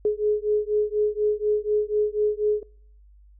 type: beating tone pair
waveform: sine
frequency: 419.4 / 423.5 Hz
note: G#4 / G#4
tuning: +17 / +34 cents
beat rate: 4.1 Hz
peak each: -23 dBFS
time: 0.05-2.63 s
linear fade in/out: 2 ms
effects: noise-tail reverb RT60 0.6 s tail -24 dB re dry + added 50 Hz sine -49 dBFS peak until 3.39 s